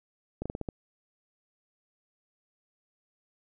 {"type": "slowing click train", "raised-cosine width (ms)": 2, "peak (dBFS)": -20, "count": 6, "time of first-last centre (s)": [0.42, 0.688], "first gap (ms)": 36, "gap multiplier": 1.2, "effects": []}